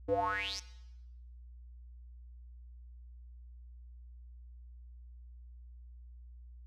square tone with band-pass filter sweep, 98 Hz, G2, in tune, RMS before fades -34 dBFS, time 0.08-0.6 s, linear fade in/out 10 ms, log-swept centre 390 to 6200 Hz, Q 9.9, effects noise-tail reverb RT60 0.9 s tail -17 dB re dry + added 60 Hz sine -49 dBFS peak until 6.66 s

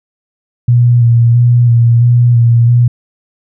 sine tone with vibrato, 119.2 Hz, A#2, 39 cents sharp, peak -4 dBFS, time 0.68-2.88 s, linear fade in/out 5 ms, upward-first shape square, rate 1.5 Hz, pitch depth 24 cents each way, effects none

